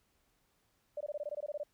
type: tone bursts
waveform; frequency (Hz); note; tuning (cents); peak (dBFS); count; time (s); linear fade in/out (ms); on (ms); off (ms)
sine; 591; D5; +11; -35; 12; 0.97-1.634; 5; 37; 20
effects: pink hiss -75 dBFS RMS until 1.73 s